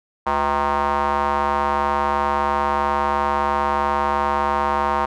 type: tone with band-pass filter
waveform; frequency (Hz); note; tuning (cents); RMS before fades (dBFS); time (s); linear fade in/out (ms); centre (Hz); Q
square; 71.5; D2; -46; -20; 0.26-5.06; 10; 980; 3.6
effects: none